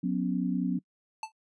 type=chord; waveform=sine; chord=F# suspended fourth; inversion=none; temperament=equal with one note detuned; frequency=182.13 / 246.9 / 277.2 Hz; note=F#3 / B3 / C#4; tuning=-27 / 0 / 0 cents; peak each=-29 / -31 / -32 dBFS; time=0.03-0.79 s; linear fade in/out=10 ms
type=tone with exponential decay; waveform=square; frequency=880 Hz; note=A5; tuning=in tune; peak=-30 dBFS; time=1.23-1.32 s; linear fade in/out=2 ms; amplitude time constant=18 ms
effects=noise-tail reverb RT60 0.1 s tail -24 dB re dry + resampled to 22050 Hz